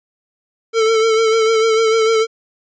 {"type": "tone with vibrato", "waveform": "square", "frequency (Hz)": 445.8, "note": "A4", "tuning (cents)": 23, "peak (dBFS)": -12, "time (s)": [0.73, 2.27], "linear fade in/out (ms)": 50, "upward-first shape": "sine", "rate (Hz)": 6.7, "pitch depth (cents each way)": 35, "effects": ["resampled to 16000 Hz"]}